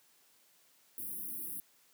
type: band-stop noise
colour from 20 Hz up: white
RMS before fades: -41 dBFS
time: 0.98-1.6 s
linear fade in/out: 0 ms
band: 370 to 9600 Hz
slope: 96 dB/octave
effects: white hiss -67 dBFS RMS until 1.93 s + high-pass 150 Hz 12 dB/octave